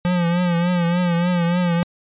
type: tone with vibrato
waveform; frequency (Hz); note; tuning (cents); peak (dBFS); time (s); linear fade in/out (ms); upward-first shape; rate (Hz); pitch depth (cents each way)
square; 174.61; F3; 0; -17; 0.05-1.83; 0; triangle; 3.4; 68
effects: resampled to 8000 Hz